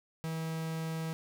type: tone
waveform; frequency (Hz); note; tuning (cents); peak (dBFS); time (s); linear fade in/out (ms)
45% pulse; 161.5; E3; -35; -34; 0.24-1.13; 0
effects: none